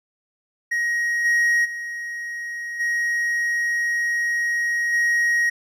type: tone with level steps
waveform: triangle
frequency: 1887 Hz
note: A#6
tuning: 21 cents sharp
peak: -18 / -14 / -26 / -18 / -15 dBFS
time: 0.71-5.5 s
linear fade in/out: 10 ms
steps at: 1.24 / 1.64 / 2.79 / 4.92 s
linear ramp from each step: 20 ms
effects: none